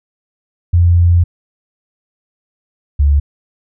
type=tone pair in turn; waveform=sine; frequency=86.6 / 71.61 Hz; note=F2 / D2; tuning=-14 / -43 cents; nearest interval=minor third; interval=329 cents; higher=first; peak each=-6 / -7 dBFS; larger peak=first; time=0.73-1.24 / 2.99-3.2 s; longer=first; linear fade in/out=10 ms; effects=none